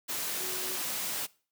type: tone in noise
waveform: sine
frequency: 370 Hz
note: F#4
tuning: in tune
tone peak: -42 dBFS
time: 0.39-0.78 s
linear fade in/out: 20 ms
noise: white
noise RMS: -34 dBFS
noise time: 0.08-1.27 s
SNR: -11 dB
effects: noise-tail reverb RT60 0.4 s tail -22 dB re dry + high-pass 150 Hz 12 dB/octave